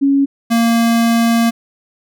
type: tone pair in turn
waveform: sine / square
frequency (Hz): 277.2 / 231.3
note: C#4 / A#3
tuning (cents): 0 / -13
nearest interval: minor third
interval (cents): 313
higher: first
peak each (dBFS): -9 / -11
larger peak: first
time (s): 0.01-0.26 / 0.5-1.51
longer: second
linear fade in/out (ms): 20
effects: none